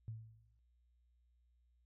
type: tone with exponential decay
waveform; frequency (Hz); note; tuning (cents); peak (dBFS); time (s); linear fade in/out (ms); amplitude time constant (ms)
sine; 111.4; A2; +22; -40; 0.08-0.59; 0; 110
effects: added 60 Hz sine -70 dBFS peak until 1.85 s

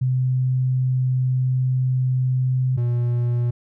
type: tone pair in turn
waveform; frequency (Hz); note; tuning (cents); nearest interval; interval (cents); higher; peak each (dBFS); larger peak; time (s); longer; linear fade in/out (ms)
sine / triangle; 128.5 / 120.51; C3 / B2; -31 / -42; minor second; 111; first; -17 / -16; second; 0.01-2.77 / 2.77-3.51; first; 10
effects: none

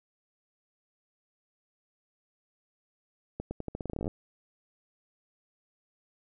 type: accelerating click train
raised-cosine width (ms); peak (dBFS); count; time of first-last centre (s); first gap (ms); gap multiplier
2; -21; 17; 3.4-4.079; 110; 0.85
effects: none

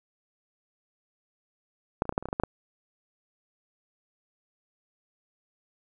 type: clicks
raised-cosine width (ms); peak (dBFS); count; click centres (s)
1; -9 / -30 / -10 / -23 / -9 / -26 / -18 / -22 / -15 / -12 / -11; 11; 2.021 / 2.054 / 2.093 / 2.125 / 2.179 / 2.226 / 2.256 / 2.287 / 2.329 / 2.399 / 2.436
effects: none

